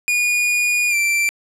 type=tone with pitch glide; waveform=45% pulse; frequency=2445 to 2348 Hz; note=D#7 to D7; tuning=-31 to -1 cents; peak=-15 dBFS; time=0.08-1.29 s; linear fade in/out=0 ms; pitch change=-70 cents; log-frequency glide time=0.89-0.95 s; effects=low-pass 12000 Hz 12 dB/octave